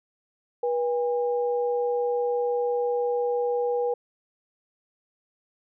sine tone pair together, 484.5 / 810.4 Hz, B4 / G#5, -33 / -43 cents, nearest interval major sixth, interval 890 cents, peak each -23 / -31 dBFS, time 0.63-3.94 s, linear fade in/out 5 ms, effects none

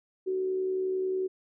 sine tone with amplitude modulation, 375.3 Hz, F#4, 25 cents sharp, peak -25 dBFS, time 0.26-1.28 s, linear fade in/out 20 ms, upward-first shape sine, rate 71.1 Hz, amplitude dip 35%, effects none

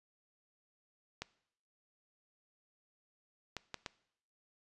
clicks, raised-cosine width 0.2 ms, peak -22 dBFS, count 4, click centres 1.22 / 3.567 / 3.743 / 3.862 s, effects noise-tail reverb RT60 0.7 s tail -20 dB re dry + resampled to 24000 Hz

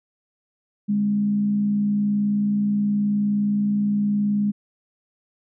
sine tone with frequency modulation, 205.6 Hz, G#3, 17 cents flat, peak -18 dBFS, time 0.88-4.52 s, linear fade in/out 20 ms, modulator 59.1 Hz, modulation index 0.24, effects none

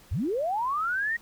sine linear sweep, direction up, 55 to 1899 Hz, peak -25 dBFS, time 0.11-1.17 s, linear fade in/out 10 ms, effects pink hiss -55 dBFS RMS until 1.21 s

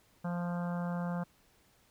harmonic tone, 174.61 Hz, F3, in tune, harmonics 1 / 3 / 4 / 5 / 6 / 7 / 8 / 9, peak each -33 / -43 / -45 / -47 / -49 / -50 / -51 / -52 dBFS, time 0.24-1.24 s, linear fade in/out 10 ms, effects pink hiss -67 dBFS RMS until 1.9 s

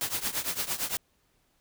white noise with tremolo, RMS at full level -28 dBFS, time 0.01-0.97 s, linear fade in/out 0 ms, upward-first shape triangle, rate 8.8 Hz, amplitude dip 90%, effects pink hiss -70 dBFS RMS until 1.6 s

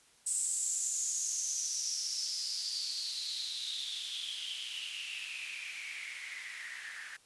blue noise with band-pass filter sweep, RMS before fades -38 dBFS, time 0.26-7.17 s, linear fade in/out 10 ms, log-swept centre 8200 to 1700 Hz, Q 8, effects white hiss -64 dBFS RMS until 7.25 s + resampled to 24000 Hz

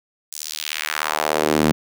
sawtooth tone with high-pass filter sweep, 76.7 Hz, D#2, 24 cents flat, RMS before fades -22 dBFS, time 0.32-1.72 s, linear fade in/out 0 ms, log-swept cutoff 7400 to 200 Hz, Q 1.5, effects none

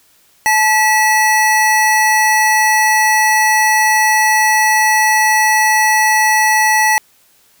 square tone pair together, 867 / 1946.3 Hz, A5 / B6, -26 / -26 cents, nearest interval octave + major second, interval 1400 cents, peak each -13 dBFS, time 0.46-6.98 s, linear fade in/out 0 ms, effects white hiss -52 dBFS RMS until 7.6 s

